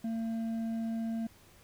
triangle tone with hard clipping, 226.3 Hz, A3, 49 cents sharp, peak -33 dBFS, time 0.04-1.27 s, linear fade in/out 5 ms, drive 8 dB, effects added 92 Hz sine -67 dBFS peak until 1.63 s + pink hiss -60 dBFS RMS until 1.63 s

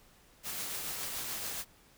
white noise with tremolo, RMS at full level -37 dBFS, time 0.43-1.65 s, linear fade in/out 50 ms, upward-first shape triangle, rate 7 Hz, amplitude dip 30%, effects pink hiss -62 dBFS RMS until 1.97 s

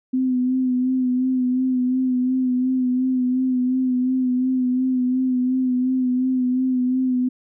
sine tone with vibrato, 254.8 Hz, C4, 46 cents flat, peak -17 dBFS, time 0.13-7.29 s, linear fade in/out 10 ms, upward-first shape sine, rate 2.8 Hz, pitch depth 34 cents each way, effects none

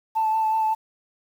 sine tone with vibrato, 879 Hz, A5, 2 cents flat, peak -18 dBFS, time 0.15-0.75 s, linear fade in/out 20 ms, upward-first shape sine, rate 5.4 Hz, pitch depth 18 cents each way, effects tanh soft clip ceiling -15 dBFS + 8-bit

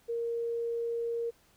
sine tone, 466.3 Hz, A#4, 1 cent sharp, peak -30 dBFS, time 0.08-1.31 s, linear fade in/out 20 ms, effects pink hiss -65 dBFS RMS until 1.56 s

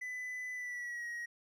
triangle tone with pitch glide, 2000 to 1894.3 Hz, B6 to A#6, +21 to +27 cents, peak -37 dBFS, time 0.01-1.26 s, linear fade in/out 10 ms, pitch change -94 cents, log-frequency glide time 0.54-1.06 s, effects none

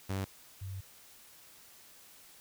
sawtooth / sine tone pair in turn, 96.6 / 96.22 Hz, G2 / G2, -25 / -32 cents, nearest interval unison, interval 7 cents, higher first, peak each -29 / -38 dBFS, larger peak first, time 0.09-0.25 / 0.61-0.81 s, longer second, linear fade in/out 10 ms, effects white hiss -57 dBFS RMS until 2.4 s

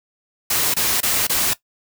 white noise bursts, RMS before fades -19 dBFS, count 4, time 0.5-1.535 s, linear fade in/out 5 ms, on 240 ms, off 25 ms, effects noise-tail reverb RT60 0.1 s tail -17 dB re dry

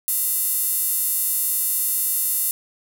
square tone with high-pass filter, 401.2 Hz, G4, 40 cents sharp, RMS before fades -22 dBFS, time 0.08-2.51 s, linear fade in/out 0 ms, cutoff 11000 Hz, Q 2, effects none

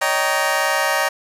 20% pulse chord, Eb dominant seventh, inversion third, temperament just, 560 / 622.3 / 777.8 / 933.4 Hz, Db5 / Eb5 / G5 / Bb5, +18 / 0 / -14 / +2 cents, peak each -18 dBFS, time 0.01-1.09 s, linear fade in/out 10 ms, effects resampled to 32000 Hz + 7-bit

